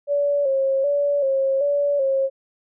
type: tone with vibrato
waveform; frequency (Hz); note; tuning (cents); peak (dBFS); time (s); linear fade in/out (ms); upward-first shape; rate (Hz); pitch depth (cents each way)
sine; 556; C#5; +5; -17; 0.07-2.3; 50; square; 1.3; 53
effects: none